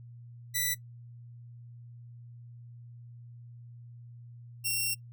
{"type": "tone pair in turn", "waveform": "5% pulse", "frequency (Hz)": [1975.5, 2731], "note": ["B6", "F7"], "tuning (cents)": [0, -39], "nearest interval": "tritone", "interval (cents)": 561, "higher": "second", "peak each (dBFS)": [-17, -19], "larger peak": "first", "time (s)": [[0.54, 0.75], [4.64, 4.95]], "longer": "second", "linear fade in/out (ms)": 20, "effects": ["noise-tail reverb RT60 0.1 s tail -20 dB re dry", "added 119 Hz sine -46 dBFS peak until 5.12 s"]}